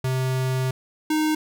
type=tone pair in turn; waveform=square; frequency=130 / 309.2 Hz; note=C3 / D#4; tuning=-11 / -11 cents; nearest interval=octave + minor third; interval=1500 cents; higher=second; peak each=-22 / -20 dBFS; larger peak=second; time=0.04-0.71 / 1.1-1.35 s; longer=first; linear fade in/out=5 ms; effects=none